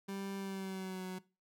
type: tone with pitch glide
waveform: 30% pulse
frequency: 196 to 185.32 Hz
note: G3 to F#3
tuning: 0 to +3 cents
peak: -37 dBFS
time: 0.08-1.19 s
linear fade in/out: 10 ms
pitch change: -97 cents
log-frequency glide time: 0.37-1.04 s
effects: noise-tail reverb RT60 0.3 s tail -20 dB re dry